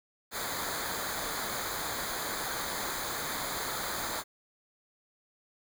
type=noise with comb filter; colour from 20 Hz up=pink; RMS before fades=-35 dBFS; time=0.31-4.24 s; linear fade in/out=50 ms; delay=0.36 ms; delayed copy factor=-0.8; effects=none